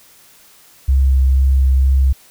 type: tone with vibrato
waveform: sine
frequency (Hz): 66.5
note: C2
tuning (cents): +29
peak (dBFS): -9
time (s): 0.88-2.13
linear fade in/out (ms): 10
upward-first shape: sine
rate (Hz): 2.1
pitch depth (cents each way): 13
effects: white hiss -47 dBFS RMS until 2.3 s